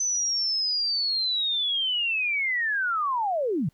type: linear sweep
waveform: sine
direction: down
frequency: 6100 to 124.6 Hz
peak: -23 dBFS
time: 0-3.69 s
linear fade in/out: 5 ms
effects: pink hiss -68 dBFS RMS until 3.73 s